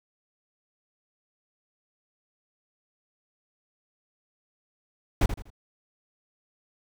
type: noise with echo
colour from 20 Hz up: brown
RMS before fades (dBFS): -19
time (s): 5.21-5.26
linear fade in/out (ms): 5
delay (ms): 81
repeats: 3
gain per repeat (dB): -10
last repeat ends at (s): 5.503
effects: none